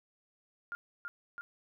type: tone with echo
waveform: sine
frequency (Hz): 1408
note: F6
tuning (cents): +14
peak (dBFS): -36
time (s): 0.72-0.75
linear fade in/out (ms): 0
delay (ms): 330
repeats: 2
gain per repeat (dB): -2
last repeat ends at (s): 1.41
effects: none